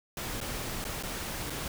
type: noise with dropouts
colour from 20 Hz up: pink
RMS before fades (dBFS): -36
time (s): 0.17-1.68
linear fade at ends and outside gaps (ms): 2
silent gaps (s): 0.404-0.412 / 0.842-0.85 / 1.027-1.034 / 1.499-1.503
effects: none